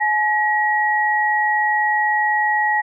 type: tone pair together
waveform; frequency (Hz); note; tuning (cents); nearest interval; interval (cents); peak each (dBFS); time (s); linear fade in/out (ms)
sine; 849.9 / 1906; G#5 / A#6; +40 / +38; octave + major second; 1398; -18; 0-2.82; 20
effects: none